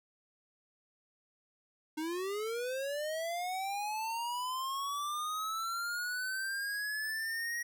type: linear sweep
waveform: square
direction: up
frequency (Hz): 303.5 to 1900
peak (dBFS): -35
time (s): 1.97-7.63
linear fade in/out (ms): 10
effects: none